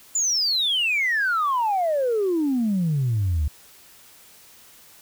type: exponential sweep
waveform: sine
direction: down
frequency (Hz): 7200 to 70.2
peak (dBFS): -18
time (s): 0.15-3.48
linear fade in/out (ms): 5
effects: tanh soft clip ceiling -16 dBFS + white hiss -50 dBFS RMS until 5.01 s